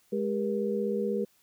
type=tone cluster; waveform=sine; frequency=208.5 / 399.9 / 476.1 Hz; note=G#3 / G4 / A#4; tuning=+7 / +35 / +37 cents; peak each=-31 dBFS; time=0.12-1.25 s; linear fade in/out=10 ms; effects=white hiss -66 dBFS RMS until 1.42 s